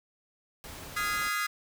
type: noise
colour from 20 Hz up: pink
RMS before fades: -44 dBFS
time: 0.64-1.29 s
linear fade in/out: 0 ms
type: chord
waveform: 40% pulse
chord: F minor seventh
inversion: third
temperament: equal with one note detuned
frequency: 1244.5 / 1396.9 / 1661.2 / 2043 Hz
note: Eb6 / F6 / Ab6 / C7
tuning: 0 / 0 / 0 / -42 cents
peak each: -32 / -35 / -34 / -33 dBFS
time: 0.96-1.47 s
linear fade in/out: 10 ms
effects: none